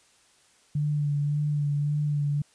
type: tone with vibrato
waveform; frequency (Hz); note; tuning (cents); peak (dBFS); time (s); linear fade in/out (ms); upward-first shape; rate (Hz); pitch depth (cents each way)
sine; 146.6; D3; -3; -23; 0.75-2.42; 5; sine; 1.8; 25
effects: white hiss -61 dBFS RMS until 2.54 s + resampled to 22050 Hz

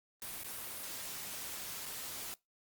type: noise with dropouts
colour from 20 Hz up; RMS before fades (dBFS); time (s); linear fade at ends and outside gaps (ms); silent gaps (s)
white; -43; 0.22-2.34; 0; 0.433-0.445 / 1.856-1.86
effects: noise-tail reverb RT60 0.2 s tail -23 dB re dry + Opus 32 kbps

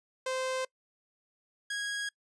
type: tone pair in turn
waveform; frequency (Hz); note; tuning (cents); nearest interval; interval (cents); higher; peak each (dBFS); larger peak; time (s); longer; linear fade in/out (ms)
sawtooth; 519 / 1647.7; C5 / G#6; -14 / -14; octave + minor sixth; 2000; second; -27 / -29; first; 0.26-0.65 / 1.7-2.09; neither; 5
effects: noise-tail reverb RT60 0.1 s tail -24 dB re dry + resampled to 22050 Hz

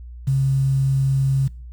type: tone with quantisation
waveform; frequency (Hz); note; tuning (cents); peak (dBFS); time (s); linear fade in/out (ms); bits
sine; 135.2; C#3; -43; -15; 0.27-1.48; 10; 7
effects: noise-tail reverb RT60 0.4 s tail -21 dB re dry + added 60 Hz sine -34 dBFS peak until 1.72 s

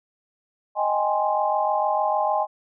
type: chord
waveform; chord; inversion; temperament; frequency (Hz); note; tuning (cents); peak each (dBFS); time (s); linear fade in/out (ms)
sine; Ab major seventh; second; equal; 622.3 / 784 / 830.6 / 1046.5; Eb5 / G5 / Ab5 / C6; 0 / 0 / 0 / 0; -25 / -27 / -23 / -27; 0.75-2.47; 50
effects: none

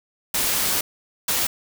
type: noise bursts at uneven times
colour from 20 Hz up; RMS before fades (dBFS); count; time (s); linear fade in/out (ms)
white; -22; 2; 0.34-0.81 / 1.28-1.47; 5
effects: none

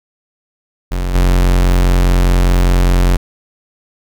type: tone with level steps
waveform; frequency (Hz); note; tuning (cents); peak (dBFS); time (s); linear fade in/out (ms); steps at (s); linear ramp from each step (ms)
45% pulse; 44.94; F#1; -50; -15 / -8; 0.91-3.17; 10; 1.14; 10
effects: none

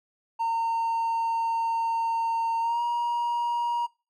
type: tone with pitch glide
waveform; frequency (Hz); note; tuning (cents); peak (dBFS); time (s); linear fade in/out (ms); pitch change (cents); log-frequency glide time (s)
triangle; 915 to 950; A#5 to A#5; -32 to +33; -21; 0.39-3.87; 20; +65; 2.6-2.82
effects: noise-tail reverb RT60 0.3 s tail -24 dB re dry + tanh soft clip ceiling -18 dBFS

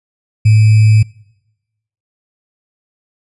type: tone with sample-and-hold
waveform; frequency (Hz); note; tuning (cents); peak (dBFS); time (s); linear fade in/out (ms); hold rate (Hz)
sine; 108.3; A2; -27; -4; 0.45-1.03; 10; 2450
effects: noise-tail reverb RT60 1.0 s tail -25 dB re dry + resampled to 24000 Hz

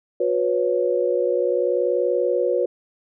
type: chord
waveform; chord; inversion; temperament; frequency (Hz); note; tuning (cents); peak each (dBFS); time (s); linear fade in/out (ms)
sine; F# suspended fourth; none; equal with one note detuned; 362.2 / 493.9 / 554.4; F#4 / B4 / C#5; -37 / 0 / 0; -23 / -21 / -23; 0.2-2.66; 5
effects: none

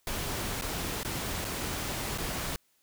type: noise with dropouts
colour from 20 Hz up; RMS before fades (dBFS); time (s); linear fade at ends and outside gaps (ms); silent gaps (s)
pink; -34; 0.07-2.56; 1; 0.612-0.621 / 1.032-1.048 / 1.445-1.45 / 2.177-2.183
effects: white hiss -70 dBFS RMS until 2.82 s

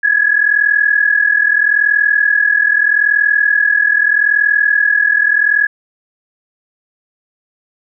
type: tone pair together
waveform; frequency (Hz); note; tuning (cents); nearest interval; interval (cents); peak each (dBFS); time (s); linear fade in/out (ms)
sine; 1661.2 / 1702; G#6 / G#6; 0 / +42; unison; 42; -12; 0.03-5.67; 10
effects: none

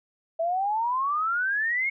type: exponential sweep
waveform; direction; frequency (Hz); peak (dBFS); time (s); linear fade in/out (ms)
sine; up; 648 to 2200; -23; 0.39-1.9; 10
effects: none

